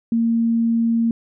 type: tone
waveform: sine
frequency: 230 Hz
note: A#3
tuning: 23 cents flat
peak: -15 dBFS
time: 0.12-1.11 s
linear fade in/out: 2 ms
effects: none